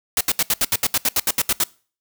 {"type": "noise bursts", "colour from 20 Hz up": "white", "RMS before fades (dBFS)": -18, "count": 14, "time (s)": [0.17, 1.638], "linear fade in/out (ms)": 2, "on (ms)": 38, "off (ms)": 72, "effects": ["noise-tail reverb RT60 0.4 s tail -23 dB re dry"]}